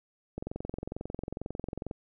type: click train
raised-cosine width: 2 ms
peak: -22 dBFS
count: 35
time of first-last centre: 0.38-1.912 s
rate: 22.2 Hz
effects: none